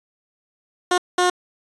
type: tone bursts at uneven times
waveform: 15% pulse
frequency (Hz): 359.5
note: F#4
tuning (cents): -50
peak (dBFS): -9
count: 2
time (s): 0.91-0.98 / 1.18-1.3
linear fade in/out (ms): 5
effects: resampled to 22050 Hz